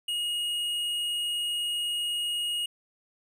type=tone with hard clipping; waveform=sine; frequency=2876 Hz; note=F#7; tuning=50 cents flat; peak=-29 dBFS; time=0.08-2.66 s; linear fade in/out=5 ms; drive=8 dB; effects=none